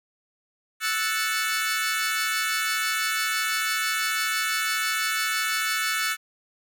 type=chord; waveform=sawtooth; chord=F# minor seventh; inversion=third; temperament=equal; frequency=1318.5 / 1480 / 1760 / 2217 Hz; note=E6 / F#6 / A6 / C#7; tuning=0 / 0 / 0 / 0 cents; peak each=-26 dBFS; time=0.8-6.17 s; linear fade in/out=50 ms; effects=none